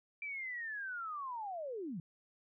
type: linear sweep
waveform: sine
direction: down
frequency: 2352 to 146.83 Hz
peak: -39 dBFS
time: 0.22-2 s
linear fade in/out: 2 ms
effects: none